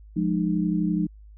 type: tone cluster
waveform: sine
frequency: 177.3 / 209.2 / 305.4 Hz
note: F3 / G#3 / D#4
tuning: +26 / +13 / -32 cents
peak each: -24 / -27 / -26 dBFS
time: 0.16-1.07 s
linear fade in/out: 10 ms
effects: added 52 Hz sine -44 dBFS peak until 1.37 s